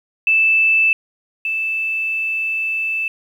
sine tone pair in turn, 2637 / 2637 Hz, E7 / E7, 0 / 0 cents, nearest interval unison, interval 0 cents, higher neither, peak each -11 / -18 dBFS, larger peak first, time 0.27-0.93 / 1.45-3.08 s, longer second, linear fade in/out 2 ms, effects 8-bit

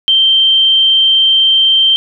sine tone, 3136 Hz, G7, in tune, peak -6 dBFS, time 0.08-1.96 s, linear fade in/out 0 ms, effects none

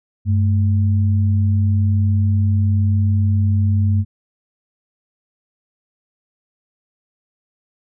sine tone pair together, 97.2 / 218.2 Hz, G2 / A3, -14 / -14 cents, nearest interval octave + major second, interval 1400 cents, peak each -13 / -23 dBFS, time 0.25-4.05 s, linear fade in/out 50 ms, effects none

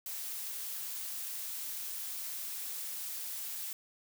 blue noise, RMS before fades -40 dBFS, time 0.06-3.73 s, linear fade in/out 2 ms, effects none

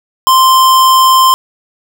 square tone, 1044 Hz, C6, 4 cents flat, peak -5 dBFS, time 0.27-1.34 s, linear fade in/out 0 ms, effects none

